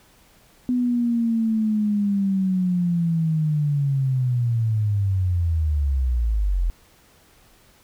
sine linear sweep, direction down, 250.3 to 41.2 Hz, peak -18 dBFS, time 0.69-6.7 s, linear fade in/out 0 ms, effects pink hiss -55 dBFS RMS until 7.83 s

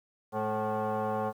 sine tone with frequency modulation, 110 Hz, A2, in tune, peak -27 dBFS, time 0.32-1.33 s, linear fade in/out 50 ms, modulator 325 Hz, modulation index 2.9, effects tanh soft clip ceiling -24 dBFS + 10-bit

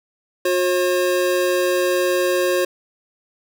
square tone pair together, 360.7 / 539.4 Hz, F#4 / C#5, -44 / -47 cents, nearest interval perfect fifth, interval 697 cents, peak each -20 dBFS, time 0.45-2.65 s, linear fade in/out 5 ms, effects none

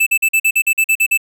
square tone bursts, 2637 Hz, E7, in tune, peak -11 dBFS, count 11, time 0-1.176 s, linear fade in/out 10 ms, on 66 ms, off 45 ms, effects none

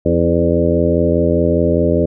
harmonic tone with a mistuned harmonic, 84.9 Hz, F2, 48 cents flat, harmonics 1 / 2 / 3 / 4 / 5 / 6 / 7, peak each -19 / -19 / -19 / -19 / -19 / -19 / -19 dBFS, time 0.05-2.06 s, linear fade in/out 10 ms, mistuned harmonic 4, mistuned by -33 cents, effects none

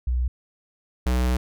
sine / square tone pair in turn, 61.74 / 62.24 Hz, B1 / B1, 0 / +14 cents, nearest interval unison, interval 14 cents, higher second, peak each -20 dBFS, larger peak neither, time 0.07-0.28 / 1.06-1.37 s, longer second, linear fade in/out 5 ms, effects none

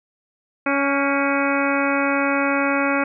harmonic tone with a mistuned harmonic, 279.3 Hz, C#4, 13 cents sharp, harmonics 1 / 2 / 3 / 4 / 5 / 6 / 7 / 8 / 9, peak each -22 / -24 / -28 / -27 / -25 / -30 / -31 / -28 / -29 dBFS, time 0.66-3.04 s, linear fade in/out 5 ms, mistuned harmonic 6, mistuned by -44 cents, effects none

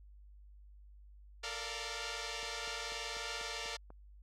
5% pulse chord, Bb major seventh, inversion third, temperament equal with one note detuned, 445.4 / 466.2 / 587.3 / 698.5 Hz, A4 / Bb4 / D5 / F5, +21 / 0 / 0 / 0 cents, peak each -33 dBFS, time 1.43-3.77 s, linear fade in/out 10 ms
click train, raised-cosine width 1 ms, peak -39 dBFS, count 7, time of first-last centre 2.43-3.904 s, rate 4.07 Hz
effects added 50 Hz sine -54 dBFS peak until 4.22 s + low-pass 7000 Hz 12 dB/octave

